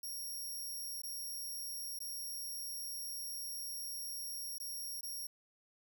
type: tone with dropouts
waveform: 5% pulse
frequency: 5588 Hz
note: F8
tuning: in tune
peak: -35 dBFS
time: 0.03-5.27 s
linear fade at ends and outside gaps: 5 ms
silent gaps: 1.019-1.034 / 1.99-2.003 / 4.583-4.6 / 5.01-5.03 s
effects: none